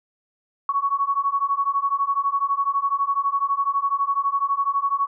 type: beating tone pair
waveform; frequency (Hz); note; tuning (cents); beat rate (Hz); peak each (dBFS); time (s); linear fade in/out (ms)
sine; 1108.7 / 1120.7; C#6 / C#6; 0 / +19; 12; -23 / -22; 0.69-5.07; 2
effects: none